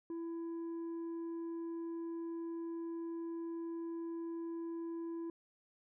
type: tone with tanh clipping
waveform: sine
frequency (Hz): 333.6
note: E4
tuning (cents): +21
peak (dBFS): -40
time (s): 0.1-5.3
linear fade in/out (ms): 2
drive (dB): 4
effects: none